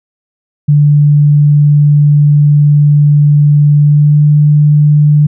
sine tone with pitch glide, 146.83 to 148.62 Hz, D3 to D3, 0 to +21 cents, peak -3 dBFS, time 0.68-5.27 s, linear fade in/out 10 ms, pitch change +21 cents, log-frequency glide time 3.8-4.22 s, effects none

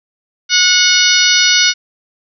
harmonic tone with a mistuned harmonic, 731 Hz, F#5, 21 cents flat, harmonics 2 / 3 / 4 / 5 / 6 / 7 / 8, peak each -16 / -16 / -16 / -16 / -16 / -16 / -16 dBFS, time 0.49-1.74 s, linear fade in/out 50 ms, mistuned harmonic 7, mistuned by -21 cents, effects none

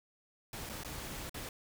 pink noise with dropouts, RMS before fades -43 dBFS, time 0.53-1.49 s, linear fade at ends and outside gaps 2 ms, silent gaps 0.692-0.696 / 0.835-0.847 / 1.295-1.343 s, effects none

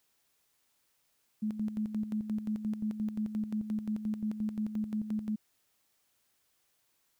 sine tone with tremolo, 214.1 Hz, A3, 47 cents flat, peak -29 dBFS, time 1.42-5.36 s, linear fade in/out 10 ms, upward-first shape square, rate 5.7 Hz, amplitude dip 65%, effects white hiss -74 dBFS RMS until 7.19 s

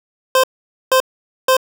25% pulse tone bursts, 520 Hz, C5, 11 cents flat, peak -6 dBFS, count 3, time 0.35-1.568 s, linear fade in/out 2 ms, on 86 ms, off 480 ms, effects none

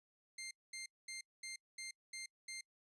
15% pulse tone bursts, 2100 Hz, C7, 6 cents sharp, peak -39 dBFS, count 7, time 0.38-2.61 s, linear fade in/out 5 ms, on 130 ms, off 220 ms, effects noise-tail reverb RT60 0.1 s tail -26 dB re dry + resampled to 24000 Hz

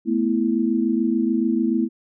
sine chord, A suspended second, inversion none, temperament equal, 220 / 246.9 / 329.6 Hz, A3 / B3 / E4, 0 / 0 / 0 cents, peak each -22 dBFS, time 0.05-1.89 s, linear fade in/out 50 ms, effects none

